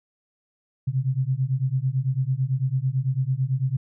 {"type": "beating tone pair", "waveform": "sine", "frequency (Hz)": [127.1, 136.1], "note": ["C3", "C#3"], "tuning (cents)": [-50, -31], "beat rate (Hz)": 9, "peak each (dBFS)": -24, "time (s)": [0.87, 3.77], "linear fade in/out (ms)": 10, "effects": []}